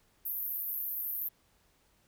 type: band-pass noise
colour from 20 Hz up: white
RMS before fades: -36 dBFS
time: 0.25-1.29 s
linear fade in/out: 10 ms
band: 12000 to 15000 Hz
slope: 96 dB/octave
effects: pink hiss -69 dBFS RMS until 2.07 s